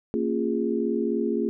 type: tone cluster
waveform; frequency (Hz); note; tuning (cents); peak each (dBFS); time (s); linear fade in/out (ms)
sine; 229.6 / 273.3 / 348.9 / 412.3; A#3 / C#4 / F4 / G#4; -26 / -24 / -2 / -13; -27 / -30 / -28 / -28; 0.14-1.49; 0
effects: none